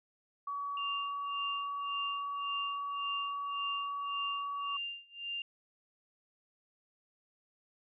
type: tone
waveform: sine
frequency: 1134 Hz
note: C#6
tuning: 39 cents sharp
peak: -35 dBFS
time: 0.47-4.77 s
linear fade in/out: 5 ms
type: tone with tremolo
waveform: sine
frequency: 2794 Hz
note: F7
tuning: in tune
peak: -35 dBFS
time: 0.77-5.42 s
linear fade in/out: 2 ms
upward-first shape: sine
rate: 1.8 Hz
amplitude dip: 95%
effects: none